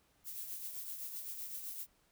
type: noise with tremolo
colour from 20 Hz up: violet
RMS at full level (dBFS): -42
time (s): 0.24-1.87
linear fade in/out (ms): 50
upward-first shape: triangle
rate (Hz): 7.8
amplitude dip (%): 50
effects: pink hiss -72 dBFS RMS until 2.11 s